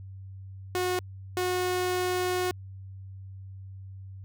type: tone bursts at uneven times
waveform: sawtooth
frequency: 363.6 Hz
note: F#4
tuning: 30 cents flat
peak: -22 dBFS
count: 2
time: 0.75-0.99 / 1.37-2.51 s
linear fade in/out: 0 ms
effects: added 96 Hz sine -40 dBFS peak until 4.24 s

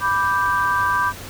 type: chord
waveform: sine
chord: G major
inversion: first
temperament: equal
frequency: 987.8 / 1174.7 / 1568 Hz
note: B5 / D6 / G6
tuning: 0 / 0 / 0 cents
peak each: -21 dBFS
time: 0-1.13 s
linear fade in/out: 50 ms
effects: added 96 Hz sine -38 dBFS peak until 1.29 s + pink hiss -36 dBFS RMS until 1.29 s

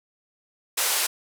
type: band-pass noise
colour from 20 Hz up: white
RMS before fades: -24 dBFS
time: 0.77-1.07 s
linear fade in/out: 10 ms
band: 440 to 13000 Hz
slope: 24 dB/octave
effects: none

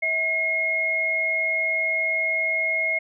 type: tone pair together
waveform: sine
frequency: 647.9 / 2155 Hz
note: E5 / C#7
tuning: -30 / -49 cents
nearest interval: octave + major sixth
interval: 2081 cents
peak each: -30 / -21 dBFS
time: 0.02-2.99 s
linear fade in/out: 10 ms
effects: none

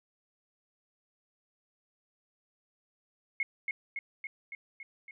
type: tone with echo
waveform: sine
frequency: 2168 Hz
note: C#7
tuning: 39 cents flat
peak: -27 dBFS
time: 3.4-3.43 s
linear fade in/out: 2 ms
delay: 280 ms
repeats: 6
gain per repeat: -3 dB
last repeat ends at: 5.11 s
effects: none

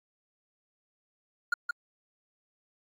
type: tone with echo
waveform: triangle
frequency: 1417 Hz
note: F6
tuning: 25 cents sharp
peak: -21 dBFS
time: 1.52-1.54 s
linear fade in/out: 5 ms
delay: 170 ms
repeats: 1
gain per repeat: -4 dB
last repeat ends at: 1.71 s
effects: AAC 48 kbps

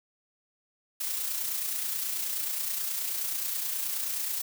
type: noise with amplitude modulation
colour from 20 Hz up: blue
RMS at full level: -30 dBFS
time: 1-4.42 s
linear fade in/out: 10 ms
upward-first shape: sine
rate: 29.4 Hz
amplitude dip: 40%
effects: none

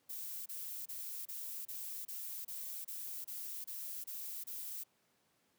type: noise bursts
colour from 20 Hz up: violet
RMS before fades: -44 dBFS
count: 12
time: 0.09-4.838 s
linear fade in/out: 10 ms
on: 370 ms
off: 28 ms
effects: pink hiss -75 dBFS RMS until 5.58 s + high-pass 150 Hz 12 dB/octave

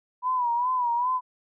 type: tone with vibrato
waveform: sine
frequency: 980 Hz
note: B5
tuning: 14 cents flat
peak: -22 dBFS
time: 0.22-1.21 s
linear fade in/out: 50 ms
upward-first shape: sine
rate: 2.5 Hz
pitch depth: 77 cents each way
effects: none

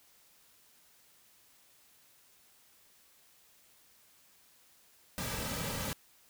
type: noise with comb filter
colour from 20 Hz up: pink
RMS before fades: -37 dBFS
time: 5.18-5.93 s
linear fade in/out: 0 ms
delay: 2.8 ms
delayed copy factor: -0.65
effects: white hiss -64 dBFS RMS until 6.29 s

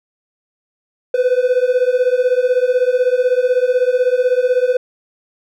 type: beating tone pair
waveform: triangle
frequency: 493.9 / 509.9 Hz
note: B4 / C5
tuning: 0 / -45 cents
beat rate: 16 Hz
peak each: -13 dBFS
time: 1.14-4.77 s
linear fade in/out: 5 ms
effects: none

